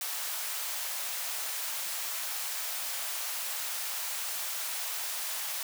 white high-pass noise, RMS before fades -35 dBFS, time 0.01-5.63 s, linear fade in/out 2 ms, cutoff 600 Hz, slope 24 dB/octave, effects none

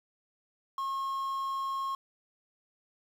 triangle tone with quantisation, 1082 Hz, C#6, 42 cents flat, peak -29 dBFS, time 0.78-1.95 s, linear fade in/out 2 ms, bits 9, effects none

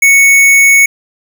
square tone, 2217 Hz, C#7, in tune, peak -4 dBFS, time 0.02-0.86 s, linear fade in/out 5 ms, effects none

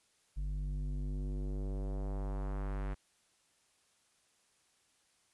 square tone with low-pass filter sweep, 49 Hz, G1, in tune, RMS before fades -37 dBFS, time 0.36-2.95 s, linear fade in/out 20 ms, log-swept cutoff 110 to 1900 Hz, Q 1.2, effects white hiss -72 dBFS RMS until 5.33 s + resampled to 24000 Hz

